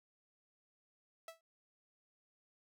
sawtooth tone with exponential decay, 656 Hz, E5, 9 cents flat, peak -40 dBFS, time 1.28-1.41 s, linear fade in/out 2 ms, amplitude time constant 28 ms, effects none

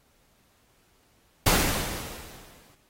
pink noise with exponential decay, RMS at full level -20 dBFS, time 1.46-2.75 s, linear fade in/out 5 ms, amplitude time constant 280 ms, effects pink hiss -65 dBFS RMS until 2.89 s + AAC 48 kbps

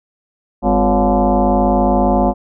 sine tone with frequency modulation, 256.9 Hz, C4, 32 cents flat, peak -10 dBFS, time 0.62-2.34 s, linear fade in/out 50 ms, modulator 153 Hz, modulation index 4, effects none

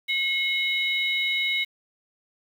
sine tone cluster, 2164 / 2980 / 3814 Hz, C#7 / F#7 / A#7, -42 / +12 / +39 cents, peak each -24 / -31 / -28 dBFS, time 0.08-1.65 s, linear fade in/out 20 ms, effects 8-bit

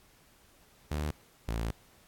sawtooth tone pair in turn, 75.2 / 56.19 Hz, D2 / A1, +42 / +37 cents, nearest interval perfect fourth, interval 505 cents, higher first, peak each -27 dBFS, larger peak neither, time 0.91-1.11 / 1.48-1.71 s, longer second, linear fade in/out 5 ms, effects pink hiss -62 dBFS RMS until 2.07 s + AAC 64 kbps

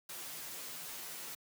white noise with comb filter, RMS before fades -45 dBFS, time 0.09-1.35 s, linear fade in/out 5 ms, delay 10 ms, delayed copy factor -0.85, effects high-pass 100 Hz 12 dB/octave

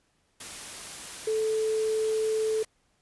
sine tone in noise, 437.2 Hz, A4, 11 cents flat, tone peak -24 dBFS, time 1.27-2.63 s, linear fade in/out 5 ms, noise white, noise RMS -40 dBFS, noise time 0.4-2.65 s, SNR +13 dB, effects pink hiss -70 dBFS RMS until 3.01 s + resampled to 24000 Hz

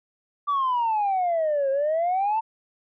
sine exponential two-way sweep, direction down then up, 1174.7 to 534 to 908 Hz, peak -19 dBFS, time 0.47-2.41 s, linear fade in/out 20 ms, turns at 1.7 s, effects tanh soft clip ceiling -18 dBFS

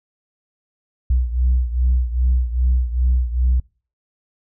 sine beating tone pair, 61.6 / 64.1 Hz, B1 / C2, -4 / -35 cents, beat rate 2.5 Hz, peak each -15 / -19 dBFS, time 1.1-3.6 s, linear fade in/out 5 ms, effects noise-tail reverb RT60 0.4 s tail -26 dB re dry + tanh soft clip ceiling -10 dBFS

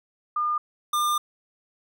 sine / square tone pair in turn, 1210 / 1201.6 Hz, D#6 / D6, -49 / +39 cents, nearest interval unison, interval 12 cents, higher first, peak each -22 dBFS, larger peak neither, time 0.36-0.58 / 0.93-1.18 s, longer second, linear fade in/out 5 ms, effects none

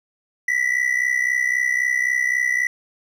triangle ring-modulated tone, 1967 Hz, B6, 7 cents flat, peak -13 dBFS, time 0.48-2.67 s, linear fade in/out 2 ms, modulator 31.9 Hz, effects none

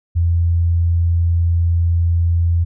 sine tone, 84.9 Hz, F2, 48 cents flat, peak -12 dBFS, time 0.15-2.65 s, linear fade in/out 20 ms, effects none

